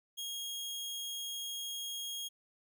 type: tone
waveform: sawtooth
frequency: 3269 Hz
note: G#7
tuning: 28 cents flat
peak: -35 dBFS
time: 0.17-2.29 s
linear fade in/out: 20 ms
effects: none